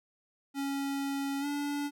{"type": "tone with pitch glide", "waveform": "square", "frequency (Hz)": [277.2, 288], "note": ["C#4", "D4"], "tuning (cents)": [0, -34], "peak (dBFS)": -32, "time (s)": [0.54, 1.91], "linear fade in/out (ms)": 50, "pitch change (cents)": 66, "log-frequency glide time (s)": [1.4, 1.46], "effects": []}